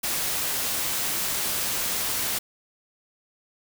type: noise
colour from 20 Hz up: white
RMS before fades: -27 dBFS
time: 0.03-2.39 s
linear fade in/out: 10 ms
effects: none